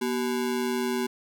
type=ring-modulated tone; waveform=square; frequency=311.1 Hz; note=D#4; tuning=in tune; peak=-23 dBFS; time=0.01-1.07 s; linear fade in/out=10 ms; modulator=69.5 Hz; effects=none